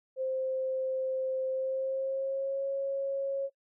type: tone with pitch glide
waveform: sine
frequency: 523.3 to 548 Hz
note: C5 to C#5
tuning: 0 to -20 cents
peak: -29 dBFS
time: 0.16-3.5 s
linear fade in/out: 50 ms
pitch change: +80 cents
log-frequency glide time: 1.49-2.66 s
effects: noise-tail reverb RT60 0.1 s tail -25 dB re dry